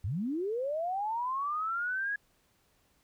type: linear sweep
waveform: sine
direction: up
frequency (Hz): 78.1 to 1681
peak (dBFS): -30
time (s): 0.04-2.16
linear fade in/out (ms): 5
effects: pink hiss -70 dBFS RMS until 3.03 s